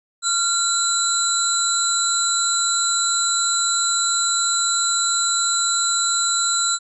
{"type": "tone cluster", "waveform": "sine", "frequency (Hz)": [1384, 4003, 7300, 7850], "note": ["F6", "B7", "A#8", "B8"], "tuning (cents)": [-16, 23, -37, -11], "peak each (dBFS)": -23, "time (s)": [0.22, 6.79], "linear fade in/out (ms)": 50, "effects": []}